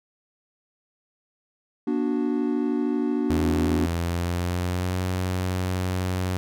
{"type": "chord", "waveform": "triangle", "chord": "B minor", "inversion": "none", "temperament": "equal with one note detuned", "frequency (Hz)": [240.7, 293.7, 370], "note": ["B3", "D4", "F#4"], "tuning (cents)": [-44, 0, 0], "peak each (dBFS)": [-24, -23, -27], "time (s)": [1.87, 3.86], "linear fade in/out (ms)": 5}
{"type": "tone with pitch glide", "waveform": "sawtooth", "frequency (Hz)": [82.41, 91.97], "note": ["E2", "F#2"], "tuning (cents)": [0, -10], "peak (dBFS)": -20, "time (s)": [3.3, 6.37], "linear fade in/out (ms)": 0, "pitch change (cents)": 190, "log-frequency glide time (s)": [3.55, 5.01]}
{"effects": []}